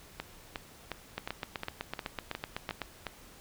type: two click trains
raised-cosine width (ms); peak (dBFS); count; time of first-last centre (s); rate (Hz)
0.3; -19 / -18; 9 / 14; 0.2-3.067 / 1.18-2.817; 2.79 / 7.94
effects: pink hiss -54 dBFS RMS until 3.4 s